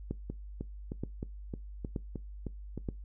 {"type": "two click trains", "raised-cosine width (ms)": 3, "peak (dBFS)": [-21, -24], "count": [4, 9], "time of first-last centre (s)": [[0.11, 2.888], [0.3, 2.777]], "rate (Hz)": [1.08, 3.23], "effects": ["noise-tail reverb RT60 0.2 s tail -21 dB re dry", "added 50 Hz sine -42 dBFS peak until 3.04 s"]}